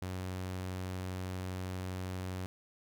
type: tone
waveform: sawtooth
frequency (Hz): 92.5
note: F#2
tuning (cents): 0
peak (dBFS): -33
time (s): 0.02-2.46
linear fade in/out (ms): 0
effects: none